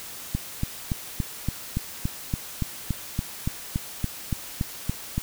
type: click train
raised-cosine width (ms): 5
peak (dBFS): -12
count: 18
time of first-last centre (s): 0.35-5.18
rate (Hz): 3.52
effects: white hiss -39 dBFS RMS until 5.22 s